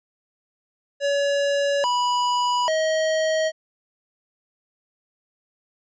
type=tone with pitch steps; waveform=square; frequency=566 / 981 / 633 Hz; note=C#5 / B5 / D#5; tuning=+36 / -12 / +30 cents; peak=-20 dBFS; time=1-3.52 s; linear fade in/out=50 ms; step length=840 ms; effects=resampled to 16000 Hz